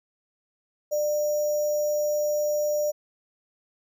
sine tone with sample-and-hold, 596 Hz, D5, 25 cents sharp, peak -22 dBFS, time 0.91-2.92 s, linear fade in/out 20 ms, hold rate 6300 Hz, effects none

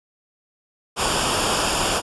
pink noise with comb filter, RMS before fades -21 dBFS, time 0.96-2.02 s, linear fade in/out 50 ms, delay 0.49 ms, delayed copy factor -0.65, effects resampled to 24000 Hz

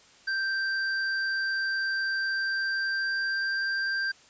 square tone with pitch glide, 1568 to 1578 Hz, G6 to G6, 0 to +11 cents, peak -27 dBFS, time 0.27-4.12 s, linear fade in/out 10 ms, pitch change +11 cents, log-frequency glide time 2.21-3.57 s, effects white hiss -56 dBFS RMS until 4.29 s + resampled to 16000 Hz

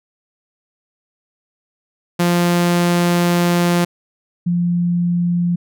sawtooth / sine tone pair in turn, 174.2 / 174.2 Hz, F3 / F3, -4 / -4 cents, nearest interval unison, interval 0 cents, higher neither, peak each -9 / -14 dBFS, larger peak first, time 2.19-3.85 / 4.46-5.56 s, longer first, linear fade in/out 10 ms, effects none

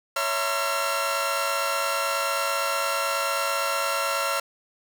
sawtooth tone cluster, 557 / 658 / 922 / 1037 / 1365 Hz, C#5 / E5 / A#5 / C6 / F6, +8 / -3 / -19 / -16 / -40 cents, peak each -26 / -28 / -31 / -30 / -23 dBFS, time 0.16-4.4 s, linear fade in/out 5 ms, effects none

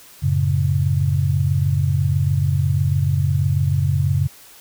sine chord, F# minor, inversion none, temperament just, 92.5 / 111 / 138.75 Hz, F#2 / A2 / C#3, 0 / +16 / +2 cents, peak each -19 / -24 / -18 dBFS, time 0.22-4.28 s, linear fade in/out 20 ms, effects white hiss -45 dBFS RMS until 4.6 s

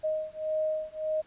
sine beating tone pair, 622.3 / 624 Hz, D#5 / D#5, 0 / +5 cents, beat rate 1.7 Hz, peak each -31 dBFS, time 0.03-1.22 s, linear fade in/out 20 ms, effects pink hiss -60 dBFS RMS until 1.26 s + resampled to 8000 Hz

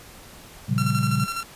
sine chord, G half-diminished seventh, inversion first, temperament equal, 116.54 / 138.59 / 174.61 / 196 Hz, Bb2 / Db3 / F3 / G3, 0 / 0 / 0 / 0 cents, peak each -24 / -24 / -30 / -26 dBFS, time 0.68-1.26 s, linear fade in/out 20 ms
sawtooth tone with tremolo, 1362 Hz, F6, 44 cents flat, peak -22 dBFS, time 0.78-1.43 s, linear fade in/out 0 ms, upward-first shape square, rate 12 Hz, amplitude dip 50%
effects pink hiss -45 dBFS RMS until 1.55 s + resampled to 32000 Hz

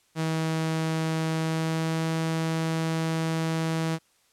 sawtooth tone with pitch glide, 160.4 to 161.98 Hz, E3 to E3, -47 to -30 cents, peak -21 dBFS, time 0.15-3.99 s, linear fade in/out 50 ms, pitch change +17 cents, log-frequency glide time 1.31-2.09 s, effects white hiss -65 dBFS RMS until 4.32 s + low-pass 10000 Hz 12 dB/octave

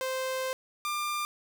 sawtooth tone pair in turn, 521 / 1194.9 Hz, C5 / D6, -7 / +30 cents, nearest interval octave + major second, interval 1437 cents, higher second, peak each -26 dBFS, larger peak neither, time 0.01-0.53 / 0.85-1.25 s, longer first, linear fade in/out 0 ms, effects none

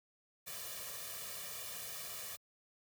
white noise with comb filter, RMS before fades -45 dBFS, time 0.46-2.37 s, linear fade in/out 20 ms, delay 1.7 ms, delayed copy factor +0.95, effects high-pass 80 Hz 12 dB/octave

